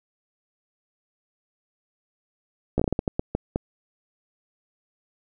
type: slowing click train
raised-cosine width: 2 ms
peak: -9 dBFS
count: 11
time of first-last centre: 2.78-3.559 s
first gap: 15 ms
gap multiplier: 1.34
effects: none